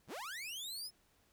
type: linear sweep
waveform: sawtooth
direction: up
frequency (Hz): 38.57 to 5274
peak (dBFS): -39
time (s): 0.07-0.91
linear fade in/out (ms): 50
effects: pink hiss -72 dBFS RMS until 1.32 s